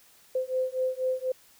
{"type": "beating tone pair", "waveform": "sine", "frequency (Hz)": [513, 517.1], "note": ["C5", "C5"], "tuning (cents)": [-34, -20], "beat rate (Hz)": 4.1, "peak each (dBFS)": -29, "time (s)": [0.35, 1.32], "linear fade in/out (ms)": 5, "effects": ["white hiss -58 dBFS RMS until 1.59 s"]}